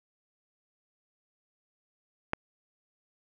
click, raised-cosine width 0.5 ms, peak -12 dBFS, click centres 2.334 s, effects none

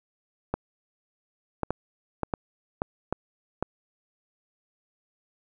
clicks, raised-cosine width 1 ms, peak -12 dBFS, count 8, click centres 0.54 / 1.633 / 1.706 / 2.233 / 2.338 / 2.819 / 3.126 / 3.626 s, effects none

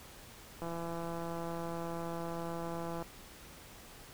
click train, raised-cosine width 1 ms, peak -27 dBFS, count 405, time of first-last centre 0.62-3.025 s, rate 168 Hz, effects pink hiss -53 dBFS RMS until 4.13 s

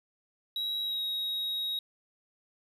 triangle tone with pitch glide, 3862 to 3793 Hz, B7 to A#7, -39 to +29 cents, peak -29 dBFS, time 0.56-1.79 s, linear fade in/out 2 ms, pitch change -32 cents, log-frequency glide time 0.82-1.02 s, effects none

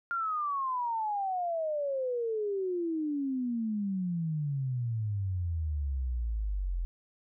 sine exponential sweep, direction down, 1406 to 42 Hz, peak -29 dBFS, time 0.11-6.85 s, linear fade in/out 0 ms, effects none

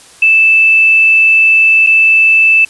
sine tone with dropouts, 2637 Hz, E7, in tune, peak -4 dBFS, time 0.22-2.65 s, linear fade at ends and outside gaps 5 ms, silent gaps 1.865-1.87 s, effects white hiss -39 dBFS RMS until 2.69 s + resampled to 24000 Hz

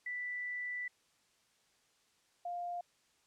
sine tone pair in turn, 1975.5 / 701.9 Hz, B6 / F5, 0 / +9 cents, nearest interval octave + tritone, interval 1791 cents, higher first, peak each -37 / -37 dBFS, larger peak neither, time 0.06-0.88 / 2.45-2.81 s, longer first, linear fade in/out 5 ms, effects white hiss -72 dBFS RMS until 3.26 s + low-pass 8000 Hz 12 dB/octave

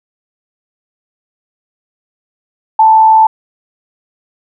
sine tone with frequency modulation, 880 Hz, A5, in tune, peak -3 dBFS, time 2.79-3.27 s, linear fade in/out 5 ms, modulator 73.2 Hz, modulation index 0.26, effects none

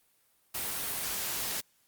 white noise, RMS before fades -34 dBFS, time 0.54-1.61 s, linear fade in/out 10 ms, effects white hiss -69 dBFS RMS until 1.87 s + Opus 32 kbps

